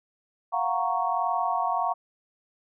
sine chord, Gb major seventh, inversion third, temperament equal, 698.5 / 740 / 932.3 / 1108.7 Hz, F5 / Gb5 / Bb5 / Db6, 0 / 0 / 0 / 0 cents, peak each -29 dBFS, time 0.52-1.94 s, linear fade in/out 20 ms, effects none

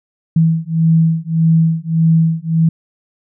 sine beating tone pair, 162 / 163.7 Hz, E3 / E3, -30 / -12 cents, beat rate 1.7 Hz, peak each -13 dBFS, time 0.36-2.69 s, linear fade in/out 5 ms, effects none

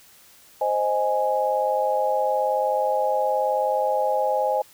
sine chord, Ab major, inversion first, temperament equal, 523.3 / 622.3 / 830.6 Hz, C5 / Eb5 / Ab5, 0 / 0 / 0 cents, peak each -24 / -25 / -23 dBFS, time 0.61-4.62 s, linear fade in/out 5 ms, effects white hiss -52 dBFS RMS until 4.73 s

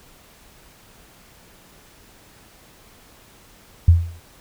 sine tone with exponential decay, 84.8 Hz, E2, 50 cents sharp, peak -5 dBFS, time 3.88-4.2 s, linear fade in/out 5 ms, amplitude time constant 69 ms, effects pink hiss -50 dBFS RMS until 4.4 s

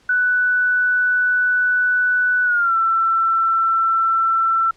sine tone with pitch glide, 1487 to 1340.2 Hz, F#6 to E6, +8 to +28 cents, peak -14 dBFS, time 0.09-4.71 s, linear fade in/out 5 ms, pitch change -180 cents, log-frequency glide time 2.44-2.75 s, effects pink hiss -55 dBFS RMS until 4.76 s + low-pass 7000 Hz 12 dB/octave

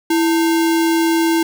sine tone with sample-and-hold, 330 Hz, E4, 2 cents sharp, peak -12 dBFS, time 0.1-1.43 s, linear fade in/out 5 ms, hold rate 1225 Hz, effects none

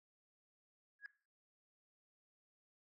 sine tone with exponential growth, 1661.2 Hz, G#6, in tune, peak -40 dBFS, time 0.99-1.06 s, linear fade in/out 1 ms, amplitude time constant 15 ms, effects noise-tail reverb RT60 0.4 s tail -18 dB re dry + tanh soft clip ceiling -42 dBFS

